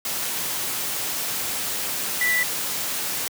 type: tone in noise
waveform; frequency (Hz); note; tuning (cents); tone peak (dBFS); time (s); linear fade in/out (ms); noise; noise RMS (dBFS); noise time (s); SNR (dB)
sine; 1975.5; B6; 0; -19; 2.21-2.43; 2; white; -27; 0.05-3.28; +5
effects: high-pass 100 Hz 12 dB/octave